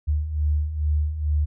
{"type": "beating tone pair", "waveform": "sine", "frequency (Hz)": [73.42, 75.72], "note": ["D2", "D#2"], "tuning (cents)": [0, -47], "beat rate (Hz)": 2.3, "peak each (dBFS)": [-27, -21], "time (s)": [0.07, 1.46], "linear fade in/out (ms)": 20, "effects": []}